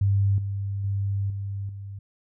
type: tone with level steps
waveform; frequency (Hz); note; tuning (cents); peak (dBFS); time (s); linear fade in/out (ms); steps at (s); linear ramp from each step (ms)
sine; 99.2; G2; +21; -18 / -26 / -23 / -28 / -34; 0.01-1.99; 5; 0.38 / 0.84 / 1.3 / 1.69; 2
effects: none